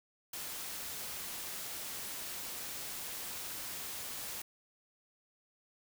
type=noise with amplitude modulation; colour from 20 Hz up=white; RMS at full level=-41 dBFS; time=0.33-4.42 s; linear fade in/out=5 ms; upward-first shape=sine; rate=216 Hz; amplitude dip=25%; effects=none